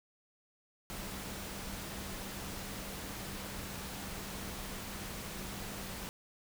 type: tone in noise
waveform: sine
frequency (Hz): 196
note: G3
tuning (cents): 0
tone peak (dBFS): -49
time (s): 0.9-6.09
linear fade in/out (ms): 0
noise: pink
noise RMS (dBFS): -43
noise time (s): 0.9-6.09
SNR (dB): -9
effects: none